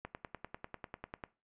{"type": "click train", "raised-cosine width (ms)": 0.5, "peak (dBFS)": -26, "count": 13, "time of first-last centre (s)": [0.05, 1.238], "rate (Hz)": 10.1, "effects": ["noise-tail reverb RT60 0.3 s tail -19 dB re dry", "resampled to 8000 Hz"]}